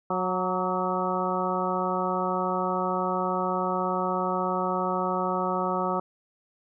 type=harmonic tone with a mistuned harmonic; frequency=183.4 Hz; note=F#3; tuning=15 cents flat; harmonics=1 / 2 / 3 / 4 / 5 / 6 / 7; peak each=-32 / -32 / -32 / -32 / -32 / -32 / -32 dBFS; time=0.1-6 s; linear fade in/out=5 ms; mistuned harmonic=6; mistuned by=+59 cents; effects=none